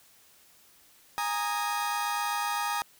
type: chord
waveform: 35% pulse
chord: Ab suspended second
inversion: none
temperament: equal with one note detuned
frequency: 824.4 / 932.3 / 1244.5 Hz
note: Ab5 / Bb5 / Eb6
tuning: -13 / 0 / 0 cents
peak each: -31 dBFS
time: 1.18-2.82 s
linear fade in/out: 0 ms
effects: white hiss -59 dBFS RMS until 2.99 s